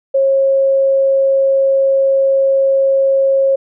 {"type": "tone", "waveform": "sine", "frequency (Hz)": 542, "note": "C#5", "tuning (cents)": -39, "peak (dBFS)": -9, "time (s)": [0.14, 3.56], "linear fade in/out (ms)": 10, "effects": []}